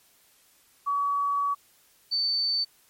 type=tone pair in turn; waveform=sine; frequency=1135 / 4540 Hz; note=C#6 / C#8; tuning=+41 / +41 cents; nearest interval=2 octaves; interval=2400 cents; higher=second; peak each=-23 dBFS; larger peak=neither; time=0.86-1.55 / 2.11-2.65 s; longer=first; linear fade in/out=20 ms; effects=white hiss -61 dBFS RMS until 2.89 s + MP3 64 kbps